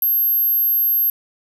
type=tone; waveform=sine; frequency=12540 Hz; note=G9; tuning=1 cent flat; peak=-14 dBFS; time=0.02-1.1 s; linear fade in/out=2 ms; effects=none